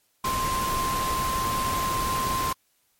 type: tone in noise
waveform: sine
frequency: 1046.5 Hz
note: C6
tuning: in tune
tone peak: -25 dBFS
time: 0.24-2.53 s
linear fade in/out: 5 ms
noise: pink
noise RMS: -30 dBFS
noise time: 0.24-2.53 s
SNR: +2 dB
effects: white hiss -68 dBFS RMS until 2.99 s + MP3 64 kbps